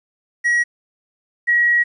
triangle / sine tone pair in turn, 1909 / 1909 Hz, A#6 / A#6, +41 / +41 cents, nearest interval unison, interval 0 cents, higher neither, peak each -12 dBFS, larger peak neither, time 0.44-0.64 / 1.47-1.84 s, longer second, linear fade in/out 20 ms, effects resampled to 24000 Hz + 9-bit

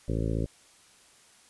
harmonic tone, 55.3 Hz, A1, 9 cents sharp, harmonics 1 / 2 / 3 / 4 / 5 / 6 / 7 / 8 / 9 / 10, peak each -31 / -31 / -34 / -39 / -36 / -39 / -39 / -41 / -41 / -43 dBFS, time 0.08-0.46 s, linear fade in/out 5 ms, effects white hiss -58 dBFS RMS until 1.49 s + resampled to 24000 Hz

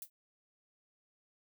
violet noise with exponential decay, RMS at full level -39 dBFS, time 0.02-0.1 s, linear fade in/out 2 ms, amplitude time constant 17 ms, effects none

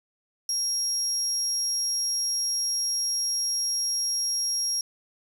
35% pulse tone, 5600 Hz, F8, 4 cents sharp, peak -22 dBFS, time 0.49-4.81 s, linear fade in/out 2 ms, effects none

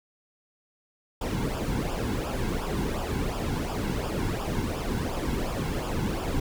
brown noise with flanger, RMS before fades -29 dBFS, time 1.21-6.4 s, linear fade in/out 5 ms, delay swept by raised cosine 0.48 to 1.68 ms, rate 2.8 Hz, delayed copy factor -0.7, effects none

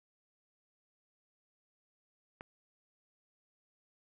click, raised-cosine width 0.5 ms, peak -29 dBFS, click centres 2.409 s, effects none

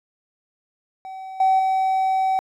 triangle tone with level steps, 762 Hz, G5, 49 cents flat, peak -30 / -11 / -15 dBFS, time 1.05-2.39 s, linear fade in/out 0 ms, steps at 1.4 / 1.59 s, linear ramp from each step 5 ms, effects tanh soft clip ceiling -10 dBFS

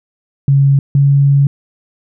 sine tone pair in turn, 138.59 / 140.12 Hz, C#3 / C#3, 0 / +19 cents, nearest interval unison, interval 19 cents, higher second, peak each -6 dBFS, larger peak neither, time 0.48-0.79 / 0.95-1.47 s, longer second, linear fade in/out 2 ms, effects none

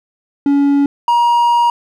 triangle tone pair in turn, 282.3 / 949.5 Hz, C#4 / A#5, +32 / +32 cents, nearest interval octave + major sixth, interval 2100 cents, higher second, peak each -7 dBFS, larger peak neither, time 0.46-0.86 / 1.08-1.7 s, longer second, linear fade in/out 2 ms, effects none

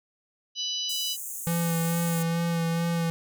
harmonic tone, 990 Hz, B5, 4 cents sharp, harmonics 3 / 4 / 5 / 6, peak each -31 / -33 / -35 / -37 dBFS, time 0.55-1.17 s, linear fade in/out 50 ms
pink high-pass noise, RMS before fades -36 dBFS, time 0.89-2.23 s, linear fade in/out 5 ms, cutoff 6400 Hz, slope 96 dB/octave
square tone with vibrato, 167.7 Hz, E3, 30 cents sharp, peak -25 dBFS, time 1.47-3.1 s, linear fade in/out 0 ms, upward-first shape sine, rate 2.3 Hz, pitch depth 19 cents each way
effects none

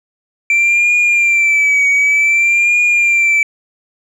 sine tone with vibrato, 2342 Hz, D7, 5 cents flat, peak -6 dBFS, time 0.5-3.43 s, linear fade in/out 2 ms, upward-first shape triangle, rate 0.54 Hz, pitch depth 69 cents each way, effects tanh soft clip ceiling -8 dBFS

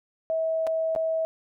sine tone with dropouts, 646 Hz, E5, 35 cents flat, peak -23 dBFS, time 0.3-1.25 s, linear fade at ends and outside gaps 0 ms, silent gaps 0.668-0.672 / 0.951-0.961 s, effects none

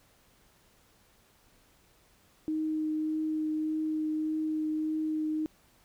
sine tone with vibrato, 311.1 Hz, D#4, in tune, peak -28 dBFS, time 2.48-5.46 s, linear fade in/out 0 ms, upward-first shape triangle, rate 1.7 Hz, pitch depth 11 cents each way, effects pink hiss -64 dBFS RMS until 5.84 s

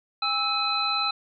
sine tone cluster, 812 / 1311 / 2527 / 4031 Hz, G#5 / E6 / D#7 / B7, -39 / -10 / +26 / +35 cents, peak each -32 / -27 / -32 / -26 dBFS, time 0.22-1.11 s, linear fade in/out 5 ms, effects none

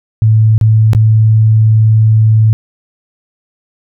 sine tone with dropouts, 109.8 Hz, A2, 3 cents flat, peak -4 dBFS, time 0.22-2.53 s, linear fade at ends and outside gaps 0 ms, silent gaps 0.58-0.612 / 0.933-0.949 s, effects none

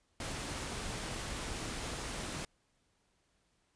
pink noise, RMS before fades -40 dBFS, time 0.2-2.45 s, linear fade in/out 2 ms, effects pink hiss -75 dBFS RMS until 3.75 s + resampled to 22050 Hz

